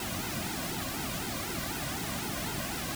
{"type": "noise with flanger", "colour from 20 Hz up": "pink", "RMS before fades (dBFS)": -35, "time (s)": [0, 2.95], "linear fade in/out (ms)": 2, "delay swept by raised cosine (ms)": [1.7, 2.33], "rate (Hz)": 4, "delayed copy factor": -0.95, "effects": []}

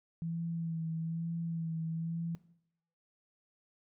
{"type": "tone with vibrato", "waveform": "sine", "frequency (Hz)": 164.81, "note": "E3", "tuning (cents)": 0, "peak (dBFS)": -34, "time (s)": [0.22, 2.35], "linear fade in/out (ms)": 0, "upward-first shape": "sine", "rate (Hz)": 1.1, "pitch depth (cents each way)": 29, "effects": ["noise-tail reverb RT60 0.7 s tail -18 dB re dry"]}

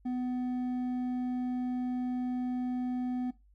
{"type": "tone with hard clipping", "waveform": "sine", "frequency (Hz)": 250, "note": "B3", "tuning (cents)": 21, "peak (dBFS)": -32, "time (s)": [0.05, 3.31], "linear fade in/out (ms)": 10, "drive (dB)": 5, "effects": ["noise-tail reverb RT60 0.2 s tail -17 dB re dry", "added 50 Hz sine -59 dBFS peak until 3.54 s"]}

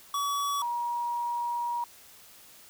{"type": "tone pair in turn", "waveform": ["square", "sine"], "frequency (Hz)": [1136, 952.7], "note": ["C#6", "A#5"], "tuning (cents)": [42, 37], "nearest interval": "minor third", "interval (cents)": 305, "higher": "first", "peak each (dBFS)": -28, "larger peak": "neither", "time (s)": [[0.14, 0.62], [0.62, 1.84]], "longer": "second", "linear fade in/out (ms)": 2, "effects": ["white hiss -53 dBFS RMS until 2.69 s"]}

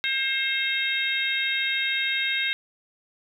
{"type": "harmonic tone", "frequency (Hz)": 533, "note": "C5", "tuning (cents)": 32, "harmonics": [3, 4, 5, 6, 7], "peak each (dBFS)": [-30, -27, -31, -34, -28], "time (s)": [0.04, 2.53], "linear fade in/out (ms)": 0, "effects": ["9-bit"]}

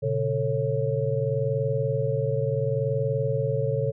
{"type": "tone cluster", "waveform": "sine", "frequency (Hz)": [119.7, 140.4, 445.8, 549], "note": ["A#2", "C#3", "A4", "C#5"], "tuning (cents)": [46, 22, 23, -17], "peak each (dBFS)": -28, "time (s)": [0.02, 3.92], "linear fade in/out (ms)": 20, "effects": []}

